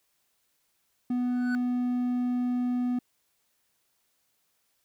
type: tone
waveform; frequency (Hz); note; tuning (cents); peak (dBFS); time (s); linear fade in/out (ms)
triangle; 246.9; B3; 0; -23; 1.1-2.99; 5
type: tone with exponential growth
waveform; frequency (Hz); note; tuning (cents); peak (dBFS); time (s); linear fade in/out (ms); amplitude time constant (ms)
triangle; 1491; F#6; +13; -28; 1.18-1.55; 0; 80
effects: white hiss -73 dBFS RMS until 4.84 s